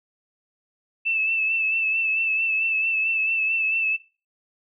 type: tone with vibrato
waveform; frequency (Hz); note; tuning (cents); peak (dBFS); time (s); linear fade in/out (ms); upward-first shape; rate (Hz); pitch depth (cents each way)
sine; 2637; E7; 0; -20; 1.05-3.97; 20; sine; 4.5; 33
effects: noise-tail reverb RT60 0.3 s tail -17 dB re dry